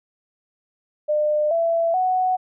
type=tone with pitch steps; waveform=sine; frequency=602 / 668 / 741.1 Hz; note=D5 / E5 / F#5; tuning=+43 / +23 / +3 cents; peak=-17 dBFS; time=1.08-2.37 s; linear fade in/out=20 ms; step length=430 ms; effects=none